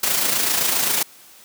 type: noise with amplitude modulation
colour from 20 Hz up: white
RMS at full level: -18 dBFS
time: 0.03-1.03 s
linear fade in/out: 5 ms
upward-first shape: sine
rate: 27.6 Hz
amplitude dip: 45%
effects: white hiss -47 dBFS RMS until 1.44 s + high-pass 150 Hz 12 dB/octave